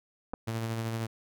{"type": "clicks", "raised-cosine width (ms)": 1, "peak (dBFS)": -22, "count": 2, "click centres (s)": [0.335, 0.339]}
{"type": "tone with tremolo", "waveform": "sawtooth", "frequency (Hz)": 113.4, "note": "A#2", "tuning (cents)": -47, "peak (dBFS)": -26, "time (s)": [0.47, 1.07], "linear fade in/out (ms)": 10, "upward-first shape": "sine", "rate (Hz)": 13, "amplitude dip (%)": 30}
{"effects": []}